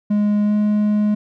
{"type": "tone with pitch glide", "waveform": "triangle", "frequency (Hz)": [207.7, 209.7], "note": ["G#3", "G#3"], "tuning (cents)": [0, 17], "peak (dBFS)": -12, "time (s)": [0.1, 1.15], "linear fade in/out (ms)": 10, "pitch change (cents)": 17, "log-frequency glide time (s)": [0.44, 0.53], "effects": []}